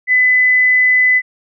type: tone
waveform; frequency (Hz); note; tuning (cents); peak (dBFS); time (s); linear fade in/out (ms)
sine; 2007; B6; +27; -8; 0.07-1.22; 50
effects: none